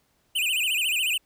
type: tone with vibrato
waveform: square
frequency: 2736 Hz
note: F7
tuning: 36 cents flat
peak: -23 dBFS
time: 0.35-1.18 s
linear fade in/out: 10 ms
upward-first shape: sine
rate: 14 Hz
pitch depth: 210 cents each way
effects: pink hiss -68 dBFS RMS until 1.25 s